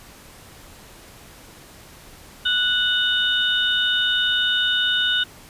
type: tone cluster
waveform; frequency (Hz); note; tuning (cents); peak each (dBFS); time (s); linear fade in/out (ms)
sine; 1474 / 2961 / 3658; F#6 / F#7 / A#7; -7 / +1 / -33; -22; 2.45-5.24; 10
effects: pink hiss -45 dBFS RMS until 5.49 s + resampled to 32000 Hz